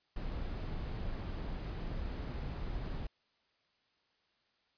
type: noise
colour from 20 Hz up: brown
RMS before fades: -39 dBFS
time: 0.16-3.07 s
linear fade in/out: 5 ms
effects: white hiss -75 dBFS RMS until 4.77 s + resampled to 11025 Hz